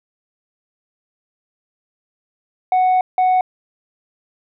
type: tone bursts at uneven times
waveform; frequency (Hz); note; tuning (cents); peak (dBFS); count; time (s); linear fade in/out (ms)
sine; 740; F#5; 0; -9; 2; 2.72-3.01 / 3.18-3.41; 2
effects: tanh soft clip ceiling -11 dBFS